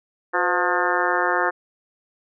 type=harmonic tone with a mistuned harmonic; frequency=178.6 Hz; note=F3; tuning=39 cents sharp; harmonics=2 / 3 / 4 / 5 / 6 / 7 / 8 / 9 / 10; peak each=-27 / -27 / -27 / -27 / -27 / -27 / -27 / -27 / -27 dBFS; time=0.33-1.51 s; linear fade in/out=20 ms; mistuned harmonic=3; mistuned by=-71 cents; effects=none